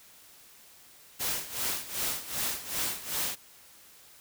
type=noise with tremolo; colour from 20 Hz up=white; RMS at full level=-30 dBFS; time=1.19-3.36 s; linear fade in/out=20 ms; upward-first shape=sine; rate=2.6 Hz; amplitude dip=80%; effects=white hiss -55 dBFS RMS until 4.2 s